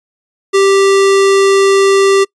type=tone; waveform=square; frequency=392 Hz; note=G4; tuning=in tune; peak=-7 dBFS; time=0.53-2.25 s; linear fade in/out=20 ms; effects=noise-tail reverb RT60 0.1 s tail -25 dB re dry + resampled to 22050 Hz